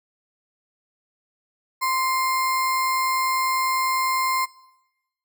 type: tone with sample-and-hold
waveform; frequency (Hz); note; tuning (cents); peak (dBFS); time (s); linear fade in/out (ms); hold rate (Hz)
sine; 1040; C6; -11; -20; 1.81-4.46; 20; 3150
effects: noise-tail reverb RT60 1.0 s tail -21 dB re dry